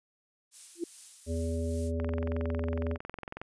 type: noise with tremolo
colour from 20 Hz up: violet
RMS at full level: -42 dBFS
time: 0.51-1.92 s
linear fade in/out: 50 ms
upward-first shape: triangle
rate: 2.5 Hz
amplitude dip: 45%
type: tone with exponential growth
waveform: sine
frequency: 341 Hz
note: F4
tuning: 41 cents flat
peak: -26 dBFS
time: 0.75-0.84 s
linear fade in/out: 5 ms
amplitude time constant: 18 ms
type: harmonic tone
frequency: 82.41 Hz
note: E2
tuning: in tune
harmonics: 1 / 3 / 5 / 7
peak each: -31 / -36 / -38 / -39 dBFS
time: 1.26-2.98 s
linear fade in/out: 50 ms
type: click train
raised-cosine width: 0.5 ms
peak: -24 dBFS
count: 32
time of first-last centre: 2-3.416 s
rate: 21.9 Hz
effects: resampled to 22050 Hz